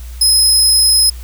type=tone; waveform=25% pulse; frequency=5110 Hz; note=D#8; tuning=45 cents sharp; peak=-3 dBFS; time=0.21-1.1 s; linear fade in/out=5 ms; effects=added 60 Hz sine -26 dBFS peak until 1.23 s + white hiss -41 dBFS RMS until 1.23 s